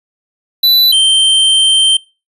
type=tone pair in turn; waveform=square; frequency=3979 / 3130 Hz; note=B7 / G7; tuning=+12 / -3 cents; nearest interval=major third; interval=415 cents; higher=first; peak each=-7 dBFS; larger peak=neither; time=0.63-0.92 / 0.92-1.97 s; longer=second; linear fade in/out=5 ms; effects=noise-tail reverb RT60 0.3 s tail -24 dB re dry + resampled to 32000 Hz